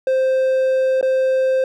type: tone with dropouts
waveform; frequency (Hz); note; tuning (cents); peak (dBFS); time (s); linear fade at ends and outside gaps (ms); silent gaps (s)
triangle; 523.3; C5; 0; -12; 0.07-1.64; 2; 1.012-1.027
effects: none